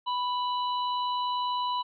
harmonic tone, 989 Hz, B5, 2 cents sharp, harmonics 1 / 3 / 4, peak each -27 / -38 / -39 dBFS, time 0.06-1.83 s, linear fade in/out 20 ms, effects none

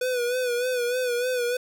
square tone with vibrato, 493.9 Hz, B4, in tune, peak -24 dBFS, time 0.01-1.57 s, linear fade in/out 5 ms, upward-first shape sine, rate 3.3 Hz, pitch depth 57 cents each way, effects none

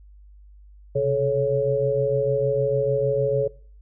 sine tone cluster, 129.8 / 136.4 / 430.1 / 555 Hz, C3 / C#3 / A4 / C#5, -13 / -28 / -39 / +2 cents, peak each -29 / -30 / -23 / -22 dBFS, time 0.95-3.48 s, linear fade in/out 10 ms, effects noise-tail reverb RT60 0.5 s tail -21 dB re dry + added 50 Hz sine -45 dBFS peak until 3.81 s

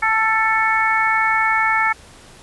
harmonic tone with a mistuned harmonic, 441.1 Hz, A4, 4 cents sharp, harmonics 2 / 3 / 4 / 5, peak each -20 / -20 / -20 / -20 dBFS, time 0.02-1.93 s, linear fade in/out 10 ms, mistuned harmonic 3, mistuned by +15 cents, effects pink hiss -44 dBFS RMS until 2.42 s + resampled to 24000 Hz

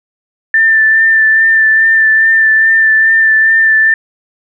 sine tone with vibrato, 1778 Hz, A6, 18 cents sharp, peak -5 dBFS, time 0.54-3.94 s, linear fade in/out 2 ms, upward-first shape sine, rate 2.4 Hz, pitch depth 19 cents each way, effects none

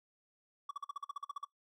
triangle tone bursts, 1139 Hz, C#6, 47 cents sharp, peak -35 dBFS, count 12, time 0.69-1.447 s, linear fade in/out 5 ms, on 20 ms, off 47 ms, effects noise-tail reverb RT60 0.1 s tail -18 dB re dry

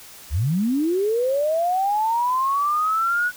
sine linear sweep, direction up, 59.6 to 1480 Hz, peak -18 dBFS, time 0.3-3.32 s, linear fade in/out 50 ms, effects white hiss -43 dBFS RMS until 3.36 s

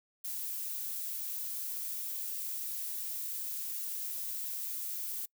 violet noise, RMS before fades -38 dBFS, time 0.24-5.26 s, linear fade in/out 10 ms, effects noise-tail reverb RT60 0.1 s tail -25 dB re dry

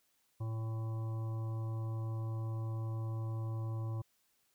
harmonic tone, 111.8 Hz, A2, 28 cents sharp, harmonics 1 / 3 / 5 / 7 / 9 / 10, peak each -35 / -50 / -54 / -58 / -55 / -60 dBFS, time 0.4-4.02 s, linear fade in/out 10 ms, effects white hiss -75 dBFS RMS until 4.54 s

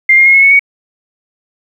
sine tone with pitch steps, 2100 / 2127 / 2154 / 2182 / 2210 / 2238 Hz, C7 / C7 / C7 / C#7 / C#7 / C#7, +6 / +28 / +50 / -28 / -6 / +16 cents, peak -3 dBFS, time 0.09-0.594 s, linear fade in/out 5 ms, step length 84 ms, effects 7-bit

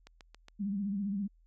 click train, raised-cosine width 0.2 ms, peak -33 dBFS, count 4, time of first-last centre 0.07-0.484 s, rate 7.25 Hz
sine tone with vibrato, 200 Hz, G3, 35 cents sharp, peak -31 dBFS, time 0.59-1.28 s, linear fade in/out 20 ms, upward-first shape sine, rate 15 Hz, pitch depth 75 cents each way
effects added 41 Hz sine -61 dBFS peak until 1.46 s

